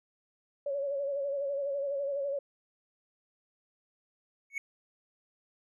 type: tone with vibrato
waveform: sine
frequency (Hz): 560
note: C#5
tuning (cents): +18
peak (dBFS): -30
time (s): 0.66-2.39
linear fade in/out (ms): 5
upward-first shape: sine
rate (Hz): 12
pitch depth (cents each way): 50
type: tone with exponential growth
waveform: triangle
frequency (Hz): 2217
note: C#7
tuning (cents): 0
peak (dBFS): -26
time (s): 4.5-4.58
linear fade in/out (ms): 2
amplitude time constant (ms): 17
effects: none